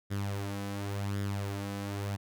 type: tone with flanger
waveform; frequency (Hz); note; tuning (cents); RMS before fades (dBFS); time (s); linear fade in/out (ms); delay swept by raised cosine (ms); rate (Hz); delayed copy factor
sawtooth; 100.2; G2; +38; -35; 0.1-2.17; 20; 0.57 to 3.97; 0.91; +0.55
effects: none